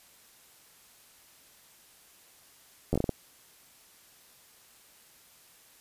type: slowing click train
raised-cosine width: 2 ms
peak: -14 dBFS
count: 7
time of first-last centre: 2.93-3.093 s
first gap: 11 ms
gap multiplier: 1.36
effects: white hiss -58 dBFS RMS until 5.8 s + resampled to 32000 Hz